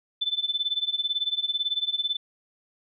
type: tone with tremolo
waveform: sine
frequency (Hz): 3520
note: A7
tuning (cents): 0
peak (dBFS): -21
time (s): 0.21-2.17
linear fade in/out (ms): 10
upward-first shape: sine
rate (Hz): 18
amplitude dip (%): 90
effects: none